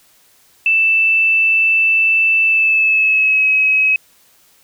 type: tone with pitch glide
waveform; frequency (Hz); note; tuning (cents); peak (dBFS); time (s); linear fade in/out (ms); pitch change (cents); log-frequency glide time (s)
sine; 2649 to 2554; E7 to D#7; +8 to +45; -10; 0.66-3.96; 2; -63; 2.44-3.47
effects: white hiss -52 dBFS RMS until 4.63 s